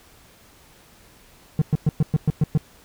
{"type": "tone bursts", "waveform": "triangle", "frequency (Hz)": 152.6, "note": "D#3", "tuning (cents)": -33, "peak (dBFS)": -12, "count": 8, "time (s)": [1.59, 2.576], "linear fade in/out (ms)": 2, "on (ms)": 27, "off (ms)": 110, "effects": ["pink hiss -52 dBFS RMS until 2.84 s"]}